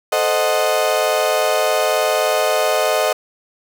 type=chord; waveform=35% pulse; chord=A diminished seventh; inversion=none; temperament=equal; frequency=440 / 523.3 / 622.3 / 740 Hz; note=A4 / C5 / Eb5 / Gb5; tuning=0 / 0 / 0 / 0 cents; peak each=-21 / -20 / -16 / -21 dBFS; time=0.12-3.13 s; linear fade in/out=5 ms; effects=none